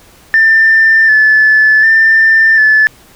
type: tone with vibrato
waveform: sine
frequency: 1762 Hz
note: A6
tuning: 2 cents sharp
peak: -3 dBFS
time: 0.34-2.87 s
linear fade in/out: 0 ms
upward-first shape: square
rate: 0.67 Hz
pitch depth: 26 cents each way
effects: tanh soft clip ceiling 0 dBFS + pink hiss -42 dBFS RMS until 3.15 s